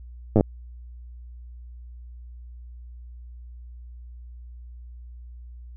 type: slowing click train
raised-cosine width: 2 ms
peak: -5 dBFS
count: 6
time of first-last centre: 0.36-0.409 s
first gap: 9 ms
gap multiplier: 1.04
effects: added 60 Hz sine -39 dBFS peak until 5.76 s

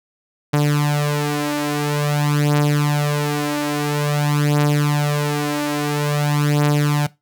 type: beating tone pair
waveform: sawtooth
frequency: 146.83 / 147.32 Hz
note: D3 / D3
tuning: 0 / +6 cents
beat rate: 0.49 Hz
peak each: -14 / -16 dBFS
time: 0.53-7.07 s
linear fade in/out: 10 ms
effects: noise-tail reverb RT60 0.2 s tail -19 dB re dry

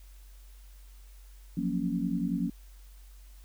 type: chord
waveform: sine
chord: Gb major seventh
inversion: third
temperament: equal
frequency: 174.61 / 185 / 233.1 / 277.2 Hz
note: F3 / Gb3 / Bb3 / Db4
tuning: 0 / 0 / 0 / 0 cents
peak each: -33 dBFS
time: 1.57-2.5 s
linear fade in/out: 5 ms
effects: added 47 Hz sine -48 dBFS peak until 3.44 s + white hiss -62 dBFS RMS until 3.44 s

